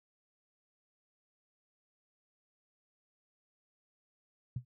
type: tone with exponential decay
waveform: sine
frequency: 123.47 Hz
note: B2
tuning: in tune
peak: -30 dBFS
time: 4.56-4.65 s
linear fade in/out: 5 ms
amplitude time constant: 19 ms
effects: none